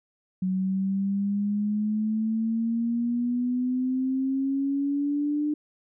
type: exponential sweep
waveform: sine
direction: up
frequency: 185.3 to 300.1 Hz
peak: -23 dBFS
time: 0.42-5.54 s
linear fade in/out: 5 ms
effects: none